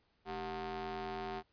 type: ring-modulated tone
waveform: sawtooth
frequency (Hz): 171.3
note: F3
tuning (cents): -33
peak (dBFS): -32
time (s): 0.25-1.43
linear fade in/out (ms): 50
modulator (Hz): 559
effects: pink hiss -75 dBFS RMS until 1.52 s + resampled to 11025 Hz